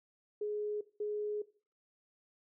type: tone bursts at uneven times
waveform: sine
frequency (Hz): 419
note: G#4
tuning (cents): +15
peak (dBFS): -33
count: 2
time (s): 0.41-0.81 / 1-1.42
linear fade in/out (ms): 5
effects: noise-tail reverb RT60 0.4 s tail -18 dB re dry